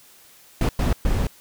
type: noise bursts at uneven times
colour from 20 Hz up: brown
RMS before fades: -20 dBFS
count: 3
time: 0.61-0.69 / 0.79-0.93 / 1.05-1.27 s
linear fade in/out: 2 ms
effects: white hiss -51 dBFS RMS until 1.4 s